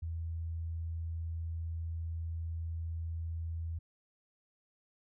sine tone, 82.41 Hz, E2, in tune, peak -35 dBFS, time 0.02-3.79 s, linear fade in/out 10 ms, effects none

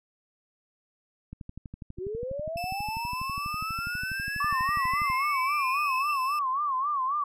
click train, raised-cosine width 5 ms, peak -27 dBFS, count 47, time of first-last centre 1.33-5.1 s, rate 12.2 Hz
sine linear sweep, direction up, 344.4 to 2701 Hz, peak -31 dBFS, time 1.97-6.17 s, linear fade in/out 50 ms
30% pulse tone, 2637 Hz, E7, in tune, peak -33 dBFS, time 2.57-6.39 s, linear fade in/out 2 ms
sine tone with vibrato, 1108.7 Hz, C#6, in tune, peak -25 dBFS, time 4.4-7.24 s, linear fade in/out 5 ms, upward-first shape sine, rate 3.7 Hz, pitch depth 140 cents each way
effects resampled to 32000 Hz

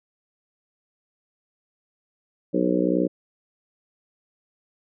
harmonic tone with a mistuned harmonic, 61.4 Hz, B1, 9 cents flat, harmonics 3 / 4 / 5 / 6 / 7 / 8 / 9, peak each -26 / -28 / -23 / -28 / -28 / -30 / -28 dBFS, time 2.53-3.08 s, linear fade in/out 20 ms, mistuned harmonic 9, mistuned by -35 cents, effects none

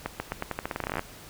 accelerating click train, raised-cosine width 0.5 ms, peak -14 dBFS, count 19, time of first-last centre 0.06-0.994 s, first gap 140 ms, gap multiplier 0.86, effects pink hiss -47 dBFS RMS until 1.29 s

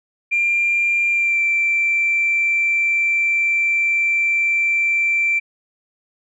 sine tone with pitch glide, 2386 to 2346 Hz, D7 to D7, +27 to -2 cents, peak -14 dBFS, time 0.31-5.4 s, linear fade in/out 20 ms, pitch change -29 cents, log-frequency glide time 1.1-1.4 s, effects tanh soft clip ceiling -10 dBFS

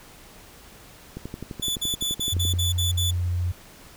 click train, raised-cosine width 3 ms, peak -20 dBFS, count 17, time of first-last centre 1.17-2.538 s, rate 11.7 Hz
sawtooth tone bursts, 3470 Hz, A7, 25 cents flat, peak -21 dBFS, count 8, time 1.62-3.111 s, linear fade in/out 10 ms, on 140 ms, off 53 ms
sine tone, 88.6 Hz, F2, 25 cents sharp, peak -22 dBFS, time 2.32-3.52 s, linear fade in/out 10 ms
effects pink hiss -48 dBFS RMS until 3.96 s

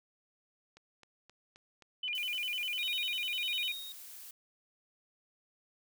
click train, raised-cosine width 0.2 ms, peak -38 dBFS, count 9, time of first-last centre 0.77-2.875 s, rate 3.8 Hz
sine tone with vibrato, 2700 Hz, E7, 41 cents sharp, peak -33 dBFS, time 2.03-3.72 s, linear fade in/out 5 ms, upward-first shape square, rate 10 Hz, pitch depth 190 cents each way
blue noise, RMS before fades -49 dBFS, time 2.15-4.31 s, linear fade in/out 2 ms
triangle tone with tremolo, 3747 Hz, A#7, 8 cents sharp, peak -34 dBFS, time 2.79-3.92 s, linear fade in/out 0 ms, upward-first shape sine, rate 1.6 Hz, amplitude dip 60%
effects none

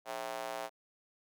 square tone with high-pass filter, 60 Hz, B1, 49 cents flat, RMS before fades -40 dBFS, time 0.05-0.7 s, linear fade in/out 50 ms, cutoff 670 Hz, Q 2.5, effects none

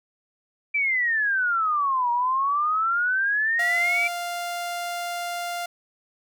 sine exponential two-way sweep, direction down then up, 2349 to 945 to 2349 Hz, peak -20 dBFS, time 0.74-4.08 s, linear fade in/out 10 ms, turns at 2.11 s
sawtooth tone, 698 Hz, F5, 1 cent flat, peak -24 dBFS, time 3.59-5.66 s, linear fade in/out 5 ms
effects none

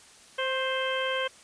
harmonic tone with a mistuned harmonic, 523.3 Hz, C5, in tune, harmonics 1 / 2 / 3 / 4 / 5 / 6, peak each -30 / -34 / -33 / -37 / -38 / -34 dBFS, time 0.38-1.28 s, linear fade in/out 10 ms, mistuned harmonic 2, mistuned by +26 cents, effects white hiss -53 dBFS RMS until 1.43 s + resampled to 22050 Hz

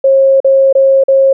sine tone with dropouts, 540 Hz, C#5, 45 cents flat, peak -4 dBFS, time 0.04-1.33 s, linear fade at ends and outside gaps 5 ms, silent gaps 0.403-0.445 / 0.728-0.751 / 1.038-1.082 s, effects none

